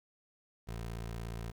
20% pulse tone, 56.9 Hz, A#1, 41 cents flat, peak -34 dBFS, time 0.67-1.52 s, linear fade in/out 20 ms, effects 11-bit

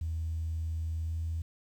sine tone with pitch glide, 81 to 81.75 Hz, E2 to E2, -30 to -14 cents, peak -30 dBFS, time 0.01-1.42 s, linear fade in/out 5 ms, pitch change +16 cents, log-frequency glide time 1.05-1.13 s, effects tanh soft clip ceiling -26 dBFS + 10-bit

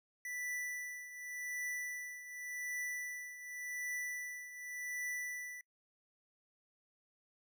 square tone with tremolo, 1975 Hz, B6, in tune, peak -38 dBFS, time 0.25-5.61 s, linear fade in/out 2 ms, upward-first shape triangle, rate 0.88 Hz, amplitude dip 75%, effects noise-tail reverb RT60 0.1 s tail -25 dB re dry

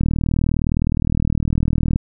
click train, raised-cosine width 5 ms, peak -6 dBFS, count 78, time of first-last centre 0.01-1.959 s, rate 39.5 Hz, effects none

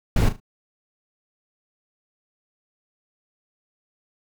brown noise with echo, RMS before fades -17 dBFS, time 0.16-0.29 s, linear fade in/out 5 ms, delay 37 ms, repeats 3, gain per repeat -11 dB, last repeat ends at 0.401 s, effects none

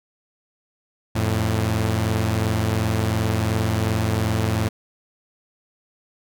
sawtooth tone pair together, 87.62 / 110.4 Hz, F2 / A2, +6 / +6 cents, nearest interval major third, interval 400 cents, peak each -20 / -17 dBFS, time 1.15-4.69 s, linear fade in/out 10 ms, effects none

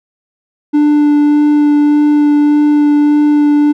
triangle tone with vibrato, 295 Hz, D4, 8 cents sharp, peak -4 dBFS, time 0.73-3.73 s, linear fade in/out 20 ms, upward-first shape sine, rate 1.7 Hz, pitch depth 9 cents each way, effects none

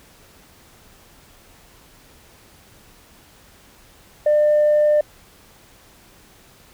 sine tone, 599 Hz, D5, 34 cents sharp, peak -11 dBFS, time 4.26-5.01 s, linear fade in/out 5 ms, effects tanh soft clip ceiling -10 dBFS + pink hiss -50 dBFS RMS until 6.73 s

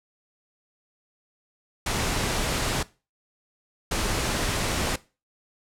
pink noise bursts at uneven times, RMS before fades -26 dBFS, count 2, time 1.86-2.83 / 3.91-4.96 s, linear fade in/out 5 ms, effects noise-tail reverb RT60 0.3 s tail -19 dB re dry + low-pass 10000 Hz 12 dB/octave

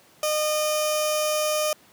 15% pulse tone with notch filter, 610 Hz, D#5, 34 cents flat, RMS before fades -24 dBFS, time 0.23-1.73 s, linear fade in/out 2 ms, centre 1700 Hz, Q 0.69, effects pink hiss -55 dBFS RMS until 1.92 s + high-pass 150 Hz 12 dB/octave

